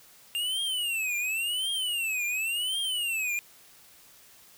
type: tone with vibrato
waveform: square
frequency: 2779 Hz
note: F7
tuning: 9 cents flat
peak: -28 dBFS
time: 0.35-3.39 s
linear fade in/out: 0 ms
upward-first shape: triangle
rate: 0.92 Hz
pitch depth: 270 cents each way
effects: white hiss -55 dBFS RMS until 4.57 s